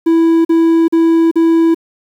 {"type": "tone bursts", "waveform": "triangle", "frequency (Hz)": 329.6, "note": "E4", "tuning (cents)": 0, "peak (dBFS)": -5, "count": 4, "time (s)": [0.06, 1.746], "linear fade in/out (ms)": 10, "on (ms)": 390, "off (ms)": 42, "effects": ["7-bit"]}